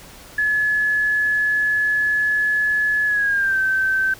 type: tone with pitch glide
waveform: sine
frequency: 1707 to 1547.3 Hz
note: G#6 to G6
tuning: +47 to -23 cents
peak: -16 dBFS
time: 0.38-4.14 s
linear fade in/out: 5 ms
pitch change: -170 cents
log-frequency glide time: 3.06-3.59 s
effects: pink hiss -42 dBFS RMS until 4.19 s